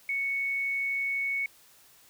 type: tone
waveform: sine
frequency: 2217 Hz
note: C#7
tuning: in tune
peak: -27 dBFS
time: 0.09-1.46 s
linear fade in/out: 2 ms
effects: white hiss -58 dBFS RMS until 2.09 s